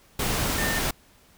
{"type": "tone in noise", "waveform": "sine", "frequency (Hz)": 1808, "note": "A6", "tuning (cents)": 47, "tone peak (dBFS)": -28, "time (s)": [0.58, 0.79], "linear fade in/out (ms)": 5, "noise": "pink", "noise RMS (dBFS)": -26, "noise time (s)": [0.19, 0.91], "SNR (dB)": -5, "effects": ["pink hiss -57 dBFS RMS until 1.37 s"]}